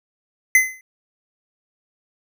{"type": "tone with exponential decay", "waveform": "square", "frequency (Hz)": 2043, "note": "C7", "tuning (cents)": -42, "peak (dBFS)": -8, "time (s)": [0.55, 0.81], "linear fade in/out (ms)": 2, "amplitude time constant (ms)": 55, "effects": []}